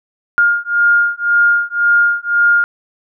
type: beating tone pair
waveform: sine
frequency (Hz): 1413 / 1414.9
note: F6 / F6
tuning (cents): +20 / +22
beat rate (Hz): 1.9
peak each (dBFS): -13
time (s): 0.38-2.64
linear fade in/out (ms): 0
effects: none